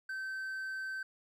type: tone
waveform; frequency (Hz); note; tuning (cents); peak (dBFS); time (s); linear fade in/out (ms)
triangle; 1545; G6; -26; -35; 0.09-1.03; 5
effects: none